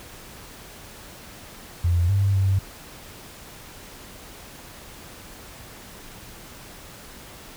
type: tone with pitch steps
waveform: sine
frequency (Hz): 86.7 / 98.8 / 96.5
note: F2 / G2 / G2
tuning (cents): -12 / +14 / -27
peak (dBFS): -17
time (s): 1.84-2.59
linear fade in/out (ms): 5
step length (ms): 250
effects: pink hiss -43 dBFS RMS until 7.56 s